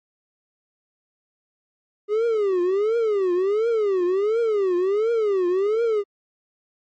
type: tone with vibrato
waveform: triangle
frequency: 406.1 Hz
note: G#4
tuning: 39 cents flat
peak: -16 dBFS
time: 2.08-6.04 s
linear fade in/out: 50 ms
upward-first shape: triangle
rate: 1.4 Hz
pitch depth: 270 cents each way
effects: MP3 32 kbps